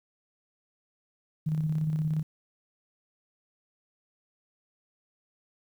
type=tone with tremolo; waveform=sine; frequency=155.5 Hz; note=D#3; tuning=1 cent flat; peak=-24 dBFS; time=1.46-2.23 s; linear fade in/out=10 ms; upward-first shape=square; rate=17 Hz; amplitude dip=35%; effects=10-bit